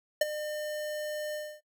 square tone with ADSR envelope, 604 Hz, D5, 48 cents sharp, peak -20 dBFS, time 0.21-1.61 s, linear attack 5 ms, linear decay 23 ms, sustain -14 dB, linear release 270 ms, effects noise-tail reverb RT60 0.1 s tail -18 dB re dry

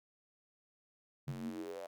square tone with high-pass filter sweep, 45.12 Hz, F#1, 43 cents flat, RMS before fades -43 dBFS, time 1.27-1.87 s, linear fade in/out 10 ms, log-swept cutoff 140 to 640 Hz, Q 8.1, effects none

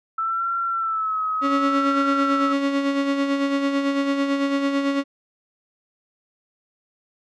sine tone with vibrato, 1318.5 Hz, E6, in tune, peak -21 dBFS, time 0.18-2.53 s, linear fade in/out 5 ms, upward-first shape sine, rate 0.66 Hz, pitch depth 61 cents each way
35% pulse tone with tremolo, 278.3 Hz, C#4, 7 cents sharp, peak -16 dBFS, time 1.41-5.04 s, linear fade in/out 50 ms, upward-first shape sine, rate 9 Hz, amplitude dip 45%
effects low-pass 4000 Hz 12 dB/octave

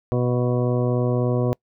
harmonic tone with a mistuned harmonic, 123.47 Hz, B2, in tune, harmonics 1 / 2 / 3 / 4 / 5 / 6 / 8 / 9, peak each -21 / -26 / -26 / -26 / -30 / -37 / -39 / -39 dBFS, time 0.12-1.53 s, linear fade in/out 0 ms, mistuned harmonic 6, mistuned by -25 cents, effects noise-tail reverb RT60 0.1 s tail -26 dB re dry

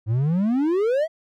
triangle exponential sweep, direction up, 103.83 to 670 Hz, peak -16 dBFS, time 0.06-1.08 s, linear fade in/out 50 ms, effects none

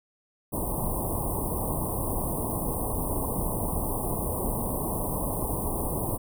pink band-stop noise, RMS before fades -29 dBFS, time 0.52-6.18 s, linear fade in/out 20 ms, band 1100 to 8800 Hz, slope 96 dB/octave, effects none

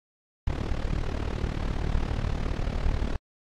brown noise with amplitude modulation, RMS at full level -24 dBFS, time 0.47-3.16 s, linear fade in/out 2 ms, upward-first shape sine, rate 37.3 Hz, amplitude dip 85%, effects low-pass 5000 Hz 12 dB/octave + AAC 64 kbps

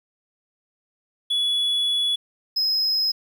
triangle tone pair in turn, 3400 / 5110 Hz, G#7 / D#8, +40 / +45 cents, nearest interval perfect fifth, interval 705 cents, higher second, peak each -18 dBFS, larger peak neither, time 1.3-2.16 / 2.56-3.12 s, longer first, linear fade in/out 10 ms, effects 9-bit

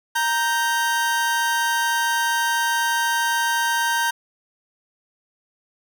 40% pulse tone pair together, 932.3 / 1561.5 Hz, A#5 / G6, 0 / -7 cents, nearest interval major sixth, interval 893 cents, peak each -21 dBFS, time 0.15-4.11 s, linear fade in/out 10 ms, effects none

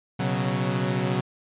sawtooth chord, B suspended second, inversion none, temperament equal with one note detuned, 123.47 / 137.48 / 185 Hz, B2 / C#3 / F#3, 0 / -14 / 0 cents, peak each -24 / -24 / -23 dBFS, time 0.19-1.21 s, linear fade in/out 10 ms, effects resampled to 8000 Hz

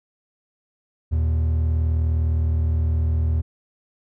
triangle tone pair together, 79.56 / 119.2 Hz, D#2 / A#2, +39 / +39 cents, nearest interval perfect fifth, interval 700 cents, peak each -16 / -27 dBFS, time 1.11-3.42 s, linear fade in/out 20 ms, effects none

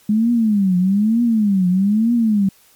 sine tone with vibrato, 206.9 Hz, G#3, 6 cents flat, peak -12 dBFS, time 0.09-2.49 s, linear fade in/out 5 ms, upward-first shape triangle, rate 1.1 Hz, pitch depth 270 cents each way, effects white hiss -52 dBFS RMS until 2.75 s + MP3 96 kbps

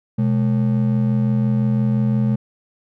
triangle ring-modulated tone, 168.7 Hz, E3, 40 cents sharp, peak -10 dBFS, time 0.18-2.36 s, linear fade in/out 10 ms, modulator 42.9 Hz, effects none

